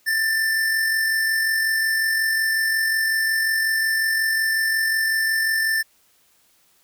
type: tone with amplitude modulation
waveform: square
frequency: 1778 Hz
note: A6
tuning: 18 cents sharp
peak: -18 dBFS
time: 0.06-5.83 s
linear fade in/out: 20 ms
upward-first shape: sine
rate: 45.5 Hz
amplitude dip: 30%
effects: white hiss -60 dBFS RMS until 6.83 s